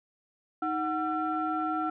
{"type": "tone cluster", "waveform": "sine", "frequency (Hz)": [313.3, 740, 1352], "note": ["D#4", "F#5", "E6"], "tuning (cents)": [12, 0, 43], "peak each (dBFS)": -31, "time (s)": [0.62, 1.9], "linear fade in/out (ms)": 5, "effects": ["tanh soft clip ceiling -20 dBFS"]}